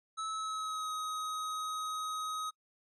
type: tone with pitch glide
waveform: square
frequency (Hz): 1300 to 1262.3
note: E6 to D#6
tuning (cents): -24 to +25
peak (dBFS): -36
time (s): 0.17-2.51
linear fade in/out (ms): 20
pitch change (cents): -51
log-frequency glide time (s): 0.28-0.92
effects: noise-tail reverb RT60 0.1 s tail -25 dB re dry + resampled to 24000 Hz